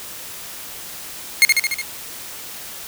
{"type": "tone with echo", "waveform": "sawtooth", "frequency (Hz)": 2146, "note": "C7", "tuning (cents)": 43, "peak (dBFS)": -4, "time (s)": [1.42, 1.45], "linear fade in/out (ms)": 0, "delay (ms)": 73, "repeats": 5, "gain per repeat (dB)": -3, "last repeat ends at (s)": 1.815, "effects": ["white hiss -34 dBFS RMS until 2.87 s"]}